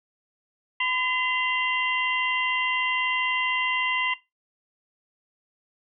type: tone cluster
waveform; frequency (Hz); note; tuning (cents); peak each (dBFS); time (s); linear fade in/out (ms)
sine; 1013 / 2039 / 2780 / 3154; B5 / C7 / F7 / G7; +44 / -45 / -9 / +10; -29 / -25 / -26 / -33; 0.8-4.14; 5
effects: noise-tail reverb RT60 0.2 s tail -17 dB re dry